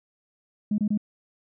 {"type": "tone bursts", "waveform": "sine", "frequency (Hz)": 209.3, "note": "G#3", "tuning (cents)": 14, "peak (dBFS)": -20, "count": 3, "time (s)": [0.71, 0.976], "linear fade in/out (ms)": 5, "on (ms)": 72, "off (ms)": 25, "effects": ["tanh soft clip ceiling -16 dBFS"]}